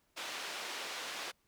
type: band-pass noise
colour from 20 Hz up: white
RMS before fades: -42 dBFS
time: 0.16-1.32 s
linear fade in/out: 20 ms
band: 380 to 4000 Hz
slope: 12 dB/octave
effects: pink hiss -75 dBFS RMS until 1.47 s